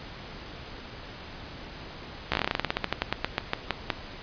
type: slowing click train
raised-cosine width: 0.3 ms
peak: -8 dBFS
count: 23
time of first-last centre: 2.32-3.902 s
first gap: 15 ms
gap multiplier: 1.13
effects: pink hiss -42 dBFS RMS until 4.22 s + resampled to 11025 Hz